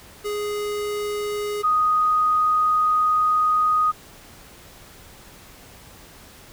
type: tone pair in turn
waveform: square / sine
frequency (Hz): 415.3 / 1244.5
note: G#4 / D#6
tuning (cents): 0 / 0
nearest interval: octave + perfect fifth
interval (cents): 1900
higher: second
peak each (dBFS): -25 / -16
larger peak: second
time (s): 0.24-1.63 / 1.63-3.92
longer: second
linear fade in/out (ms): 20
effects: pink hiss -46 dBFS RMS until 6.52 s